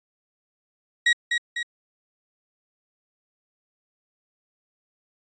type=tone with echo; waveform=35% pulse; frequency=1903 Hz; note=A#6; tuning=35 cents sharp; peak=-14 dBFS; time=1.06-1.13 s; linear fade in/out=5 ms; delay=250 ms; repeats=2; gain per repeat=-5 dB; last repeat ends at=1.63 s; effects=resampled to 16000 Hz